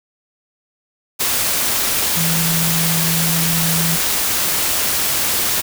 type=tone in noise; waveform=sine; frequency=164.81 Hz; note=E3; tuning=in tune; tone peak=-19 dBFS; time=2.16-3.97 s; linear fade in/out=20 ms; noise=white; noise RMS=-18 dBFS; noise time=1.19-5.62 s; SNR=-4 dB; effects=none